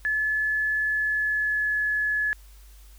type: tone with pitch glide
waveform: sine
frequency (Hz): 1721 to 1706.2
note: A6 to G#6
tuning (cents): -39 to +46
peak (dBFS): -22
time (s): 0.05-2.33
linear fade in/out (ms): 0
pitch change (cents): -15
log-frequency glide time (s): 0.76-1.77
effects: added 50 Hz sine -46 dBFS peak until 2.98 s + white hiss -57 dBFS RMS until 2.98 s